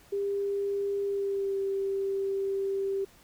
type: tone with pitch glide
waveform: sine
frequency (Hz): 400 to 391.5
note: G4 to G4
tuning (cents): +35 to -2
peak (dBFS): -27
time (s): 0.12-3.05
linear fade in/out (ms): 10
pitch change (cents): -37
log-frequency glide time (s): 1.06-1.58
effects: pink hiss -58 dBFS RMS until 3.23 s